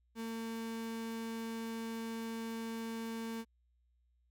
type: tone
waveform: 35% pulse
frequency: 226.8 Hz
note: A#3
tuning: 47 cents flat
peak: -37 dBFS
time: 0.15-3.45 s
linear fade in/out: 50 ms
effects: added 60 Hz sine -70 dBFS peak until 4.3 s